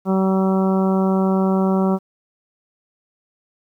harmonic tone, 190.5 Hz, G3, 49 cents flat, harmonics 1 / 2 / 3 / 4 / 5 / 6 / 7, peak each -16 / -22 / -26 / -28 / -30 / -32 / -33 dBFS, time 0.05-1.99 s, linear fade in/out 50 ms, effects 9-bit

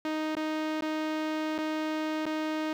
sawtooth tone with dropouts, 311.1 Hz, D#4, in tune, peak -25 dBFS, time 0.05-2.73 s, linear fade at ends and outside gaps 2 ms, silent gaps 0.352-0.367 / 0.809-0.822 / 1.581-1.586 / 2.256-2.263 s, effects low-pass 4000 Hz 12 dB/octave + 10-bit

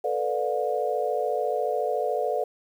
sine chord, B half-diminished seventh, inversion third, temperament equal with one note detuned, 440 / 493.9 / 587.3 / 715.6 Hz, A4 / B4 / D5 / F5, 0 / 0 / 0 / +42 cents, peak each -29 dBFS, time 0.04-2.44 s, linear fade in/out 5 ms, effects 9-bit

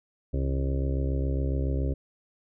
harmonic tone, 67.2 Hz, C2, 47 cents sharp, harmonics 1 / 2 / 4 / 5 / 6 / 7 / 8 / 9, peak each -26 / -31 / -35 / -40 / -38 / -45 / -40 / -46 dBFS, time 0.33-1.94 s, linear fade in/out 10 ms, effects none

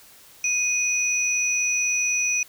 sine tone pair together, 2489 / 5908 Hz, D#7 / F#8, 0 / -3 cents, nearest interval octave + minor third, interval 1497 cents, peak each -23 dBFS, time 0.44-2.43 s, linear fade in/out 2 ms, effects white hiss -50 dBFS RMS until 2.48 s

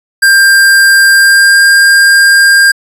square tone with pitch glide, 1592 to 1604 Hz, G6 to G6, +26 to +39 cents, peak -3 dBFS, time 0.22-2.72 s, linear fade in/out 10 ms, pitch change +13 cents, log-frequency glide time 1.12-1.63 s, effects resampled to 32000 Hz

